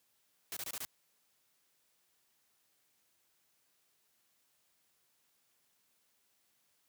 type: noise bursts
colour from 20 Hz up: white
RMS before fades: -41 dBFS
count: 5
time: 0.52-0.85 s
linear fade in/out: 0 ms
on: 46 ms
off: 25 ms
effects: white hiss -75 dBFS RMS until 6.88 s + high-pass 80 Hz 12 dB/octave